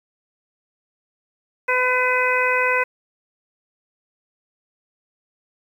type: harmonic tone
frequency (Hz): 504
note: B4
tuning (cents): +35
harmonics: 1 / 2 / 3 / 4 / 5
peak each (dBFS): -23 / -23 / -23 / -23 / -23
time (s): 1.68-2.84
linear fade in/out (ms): 10
effects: 8-bit